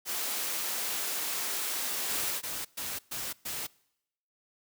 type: high-pass noise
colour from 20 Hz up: white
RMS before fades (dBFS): -33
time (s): 0.05-2.42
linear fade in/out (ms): 50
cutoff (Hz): 280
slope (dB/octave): 12
type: noise bursts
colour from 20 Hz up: white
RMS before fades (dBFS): -36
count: 5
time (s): 2.09-3.67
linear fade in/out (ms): 10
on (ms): 220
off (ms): 120
effects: noise-tail reverb RT60 0.8 s tail -24 dB re dry